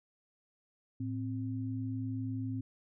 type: tone pair together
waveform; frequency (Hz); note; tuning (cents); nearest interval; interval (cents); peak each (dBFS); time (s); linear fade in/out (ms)
sine; 110.1 / 261.9; A2 / C4; +2 / +2; octave + minor third; 1500; -36 / -37; 1-2.61; 5
effects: none